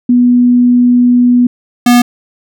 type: tone pair in turn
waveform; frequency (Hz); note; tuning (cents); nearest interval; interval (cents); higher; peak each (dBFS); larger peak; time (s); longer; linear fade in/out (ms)
sine / square; 245 / 242.9; B3 / B3; -14 / -29; unison; 15; first; -4; neither; 0.09-1.47 / 1.86-2.02; first; 5
effects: none